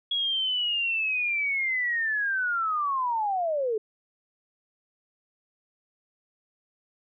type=linear sweep; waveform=sine; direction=down; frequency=3340 to 415.3 Hz; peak=-24 dBFS; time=0.11-3.78 s; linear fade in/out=5 ms; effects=none